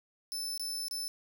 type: tone with dropouts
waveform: sawtooth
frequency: 5274 Hz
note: E8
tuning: in tune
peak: -32 dBFS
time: 0.32-1.08 s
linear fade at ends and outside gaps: 0 ms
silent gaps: 0.577-0.596 / 0.883-0.911 s
effects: none